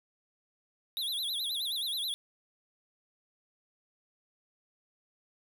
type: tone with vibrato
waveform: square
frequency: 3656 Hz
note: A#7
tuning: 34 cents flat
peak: -32 dBFS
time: 0.97-2.14 s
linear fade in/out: 0 ms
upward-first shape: sine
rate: 9.4 Hz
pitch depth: 190 cents each way
effects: 10-bit